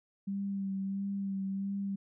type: tone with vibrato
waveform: sine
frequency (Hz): 196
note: G3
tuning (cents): 0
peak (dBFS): -32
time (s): 0.27-1.96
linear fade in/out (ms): 10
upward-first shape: sine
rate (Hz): 1.5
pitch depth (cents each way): 24
effects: none